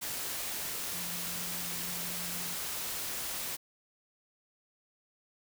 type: tone in noise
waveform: sine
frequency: 174.9 Hz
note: F3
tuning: 3 cents sharp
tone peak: -46 dBFS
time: 0.93-2.55 s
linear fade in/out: 20 ms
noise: white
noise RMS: -37 dBFS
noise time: 0.01-3.57 s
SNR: -12 dB
effects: none